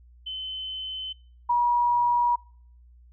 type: tone pair in turn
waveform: sine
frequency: 3053 / 961.6 Hz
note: G7 / B5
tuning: -46 / -46 cents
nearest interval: octave + minor sixth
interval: 2000 cents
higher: first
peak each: -31 / -19 dBFS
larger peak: second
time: 0.26-1.13 / 1.49-2.36 s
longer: neither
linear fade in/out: 10 ms
effects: noise-tail reverb RT60 0.6 s tail -25 dB re dry + added 60 Hz sine -50 dBFS peak until 3.12 s